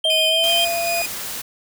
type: tone with vibrato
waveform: triangle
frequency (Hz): 3136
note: G7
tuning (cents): 0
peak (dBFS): -15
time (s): 0.04-0.65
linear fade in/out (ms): 5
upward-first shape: sine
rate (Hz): 7.3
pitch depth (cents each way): 20
type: tone with pitch glide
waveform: sine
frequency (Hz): 634 to 679.5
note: D#5 to F5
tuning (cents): +32 to -48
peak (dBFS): -21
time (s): 0.05-1.02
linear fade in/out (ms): 2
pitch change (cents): +120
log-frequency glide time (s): 0.27-0.55
type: tone with tremolo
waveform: sawtooth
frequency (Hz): 2475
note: D#7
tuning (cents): -10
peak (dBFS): -19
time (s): 0.1-1.06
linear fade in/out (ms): 2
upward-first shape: square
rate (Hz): 2.6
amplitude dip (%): 35
type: noise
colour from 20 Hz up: white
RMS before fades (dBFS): -29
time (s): 0.43-1.42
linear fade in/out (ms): 10
effects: none